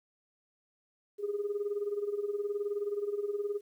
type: tone with tremolo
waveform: sine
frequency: 409.8 Hz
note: G#4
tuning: 23 cents flat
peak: -27 dBFS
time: 1.18-3.61 s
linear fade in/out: 50 ms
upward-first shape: sine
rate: 19 Hz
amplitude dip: 75%
effects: tanh soft clip ceiling -25 dBFS + 11-bit